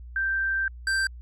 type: tone pair in turn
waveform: sine / square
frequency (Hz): 1568 / 1568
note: G6 / G6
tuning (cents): 0 / 0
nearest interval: unison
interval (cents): 0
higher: neither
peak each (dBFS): -23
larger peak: neither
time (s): 0.16-0.68 / 0.87-1.07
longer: first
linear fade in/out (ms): 2
effects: added 60 Hz sine -39 dBFS peak until 1.21 s + low-pass 9000 Hz 12 dB/octave